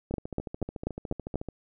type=two click trains; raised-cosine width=2 ms; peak=-15 / -22 dBFS; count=6 / 20; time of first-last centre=0.14-1.357 / 0.11-1.487 s; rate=4.11 / 13.8 Hz; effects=none